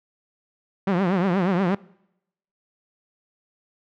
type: tone with vibrato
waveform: sawtooth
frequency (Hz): 185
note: F#3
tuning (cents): 0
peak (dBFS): -15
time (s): 0.87-1.75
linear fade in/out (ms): 5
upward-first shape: triangle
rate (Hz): 8.4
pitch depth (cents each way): 170
effects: noise-tail reverb RT60 0.8 s tail -23 dB re dry + low-pass 2000 Hz 12 dB/octave